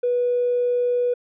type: tone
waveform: triangle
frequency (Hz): 489.1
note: B4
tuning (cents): -17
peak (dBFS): -14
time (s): 0.03-1.14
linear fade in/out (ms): 10
effects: tanh soft clip ceiling -16 dBFS + resampled to 8000 Hz